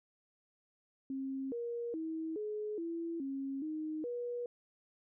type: tone with pitch steps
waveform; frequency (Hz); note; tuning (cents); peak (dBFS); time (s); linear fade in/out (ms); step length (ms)
sine; 268.2 / 472.4 / 321.1 / 423.4 / 334.3 / 272.1 / 310.7 / 483.2; C4 / A#4 / E4 / G#4 / E4 / C#4 / D#4 / B4; +43 / +23 / -45 / +33 / +24 / -32 / -2 / -38; -36; 1.1-4.46; 2; 420
effects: none